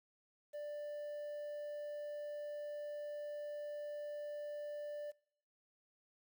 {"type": "tone with quantisation", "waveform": "triangle", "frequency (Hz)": 590, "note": "D5", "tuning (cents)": 8, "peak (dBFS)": -40, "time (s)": [0.53, 5.12], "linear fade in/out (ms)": 20, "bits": 11, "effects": ["noise-tail reverb RT60 0.6 s tail -23 dB re dry"]}